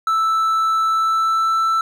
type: tone with pitch glide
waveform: triangle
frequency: 1318.5 to 1327.7 Hz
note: E6 to E6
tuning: 0 to +12 cents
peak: -13 dBFS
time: 0.07-1.81 s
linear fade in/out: 2 ms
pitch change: +12 cents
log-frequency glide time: 0.87-1.59 s
effects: none

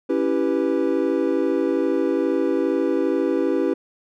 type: chord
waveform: triangle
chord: C# half-diminished seventh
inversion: none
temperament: equal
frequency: 277.2 / 329.6 / 392 / 493.9 Hz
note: C#4 / E4 / G4 / B4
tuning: 0 / 0 / 0 / 0 cents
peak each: -22 / -21 / -22 / -23 dBFS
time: 0.09-3.74 s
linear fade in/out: 10 ms
effects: none

